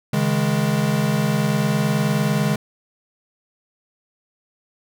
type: chord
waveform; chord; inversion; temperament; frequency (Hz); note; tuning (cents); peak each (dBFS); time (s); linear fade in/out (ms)
square; C# suspended second; none; equal with one note detuned; 138.59 / 158.28 / 207.7; C#3 / D#3 / G#3; 0 / +30 / 0; -23 / -23 / -22; 0.13-2.56; 5
effects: none